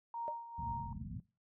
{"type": "tone with tremolo", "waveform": "sine", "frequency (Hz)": 932.3, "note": "A#5", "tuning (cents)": 0, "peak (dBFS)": -37, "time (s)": [0.14, 0.93], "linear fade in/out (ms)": 2, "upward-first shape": "sine", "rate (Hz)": 2.2, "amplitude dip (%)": 70}
{"type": "tone with exponential decay", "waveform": "sine", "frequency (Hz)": 604, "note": "D5", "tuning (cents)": 48, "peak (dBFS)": -35, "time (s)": [0.28, 0.36], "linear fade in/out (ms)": 0, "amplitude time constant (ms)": 16}
{"type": "low-pass noise", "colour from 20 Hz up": "pink", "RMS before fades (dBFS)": -42, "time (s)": [0.58, 1.2], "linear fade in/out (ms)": 5, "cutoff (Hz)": 240, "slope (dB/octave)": 96}
{"effects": ["noise-tail reverb RT60 0.3 s tail -19 dB re dry", "high-pass 60 Hz 12 dB/octave"]}